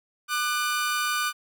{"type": "tone pair together", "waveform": "sawtooth", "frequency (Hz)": [1200, 1488.5], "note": ["D6", "F#6"], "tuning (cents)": [37, 10], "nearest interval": "major third", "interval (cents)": 373, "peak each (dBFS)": [-23, -24], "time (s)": [0.28, 1.33], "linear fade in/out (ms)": 50, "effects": []}